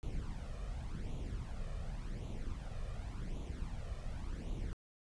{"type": "noise with flanger", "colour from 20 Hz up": "brown", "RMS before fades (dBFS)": -41, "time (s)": [0.03, 4.73], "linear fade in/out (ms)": 0, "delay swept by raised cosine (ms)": [0.29, 1.69], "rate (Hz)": 0.89, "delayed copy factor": 0.65, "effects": ["resampled to 22050 Hz"]}